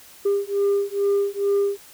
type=beating tone pair; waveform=sine; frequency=400 / 402.3 Hz; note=G4 / G4; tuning=+35 / +45 cents; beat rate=2.3 Hz; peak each=-20 / -20 dBFS; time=0.25-1.78 s; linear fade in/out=10 ms; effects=tanh soft clip ceiling -15 dBFS + white hiss -47 dBFS RMS until 1.93 s